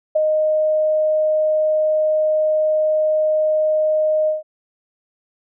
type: tone with ADSR envelope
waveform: sine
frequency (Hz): 619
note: D#5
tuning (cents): -9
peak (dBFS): -11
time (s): 0.15-4.43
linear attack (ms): 11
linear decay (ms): 12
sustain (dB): -3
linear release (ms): 150
effects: none